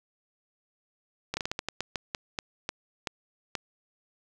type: slowing click train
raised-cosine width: 0.2 ms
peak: -13 dBFS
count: 14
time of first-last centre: 1.34-3.553 s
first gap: 30 ms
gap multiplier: 1.26
effects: none